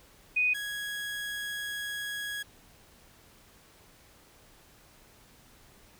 sine / 30% pulse tone pair in turn, 2489 / 1661.2 Hz, D#7 / G#6, 0 / 0 cents, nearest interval perfect fifth, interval 700 cents, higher first, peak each -23 / -31 dBFS, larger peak first, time 0.36-0.54 / 0.54-2.43 s, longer second, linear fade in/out 10 ms, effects pink hiss -58 dBFS RMS until 5.99 s

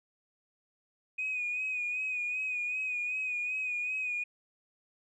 sine tone with vibrato, 2489 Hz, D#7, in tune, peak -30 dBFS, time 1.18-4.24 s, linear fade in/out 10 ms, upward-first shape sine, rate 2.6 Hz, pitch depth 41 cents each way, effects tanh soft clip ceiling -26 dBFS

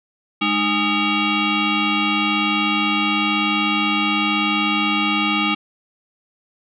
sine tone with frequency modulation, 1238 Hz, D#6, 9 cents flat, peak -16 dBFS, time 0.41-5.55 s, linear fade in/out 10 ms, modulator 515 Hz, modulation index 3.9, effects none

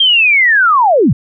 sine linear sweep, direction down, 3223 to 93.5 Hz, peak -6 dBFS, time 0-1.13 s, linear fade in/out 5 ms, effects none

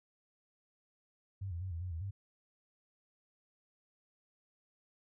sine tone with pitch steps, 97.2 / 85 / 93.9 / 83.3 / 91 / 81.4 / 98.2 Hz, G2 / F2 / F#2 / E2 / F#2 / E2 / G2, -14 / -46 / +26 / +19 / -28 / -21 / +4 cents, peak -37 dBFS, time 1.41-2.11 s, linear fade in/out 10 ms, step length 100 ms, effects none

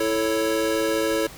square chord, A major, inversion second, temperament equal, 329.6 / 440 / 554.4 Hz, E4 / A4 / C#5, 0 / 0 / 0 cents, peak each -26 dBFS, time 0-1.27 s, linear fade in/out 5 ms, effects pink hiss -42 dBFS RMS until 1.37 s

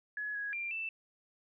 sine tone with pitch steps, 1692 / 1662 / 2378 / 2655 Hz, G#6 / G#6 / D7 / E7, +32 / +1 / +21 / +12 cents, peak -35 dBFS, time 0.17-0.89 s, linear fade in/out 2 ms, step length 180 ms, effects none

